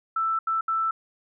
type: tone bursts at uneven times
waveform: sine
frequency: 1325 Hz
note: E6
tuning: 9 cents sharp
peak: -22 dBFS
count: 3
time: 0.16-0.39 / 0.47-0.61 / 0.68-0.91 s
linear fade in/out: 5 ms
effects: none